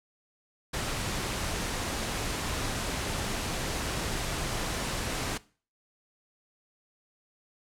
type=noise; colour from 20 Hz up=pink; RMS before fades=-32 dBFS; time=0.73-5.38 s; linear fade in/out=10 ms; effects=noise-tail reverb RT60 0.4 s tail -20 dB re dry + low-pass 10000 Hz 12 dB/octave